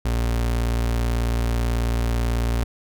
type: tone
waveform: 35% pulse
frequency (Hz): 58.27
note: A#1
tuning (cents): 0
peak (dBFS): -18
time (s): 0.05-2.64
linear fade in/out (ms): 5
effects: none